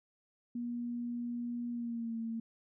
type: tone with pitch glide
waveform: sine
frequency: 239.4 to 227.3 Hz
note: A#3 to A#3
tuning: +46 to -43 cents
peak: -35 dBFS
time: 0.55-2.4 s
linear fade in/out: 5 ms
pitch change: -89 cents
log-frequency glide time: 1.71-2.16 s
effects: none

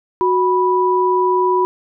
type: tone pair together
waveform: sine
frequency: 368.5 / 983.8 Hz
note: F#4 / B5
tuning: -7 / -7 cents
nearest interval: octave + perfect fourth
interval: 1700 cents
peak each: -15 dBFS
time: 0.21-1.65 s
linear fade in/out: 0 ms
effects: none

